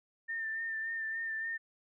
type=tone with vibrato; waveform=sine; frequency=1799 Hz; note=A6; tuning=38 cents sharp; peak=-34 dBFS; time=0.28-1.58 s; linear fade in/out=20 ms; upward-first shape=sine; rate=3.5 Hz; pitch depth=28 cents each way; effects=none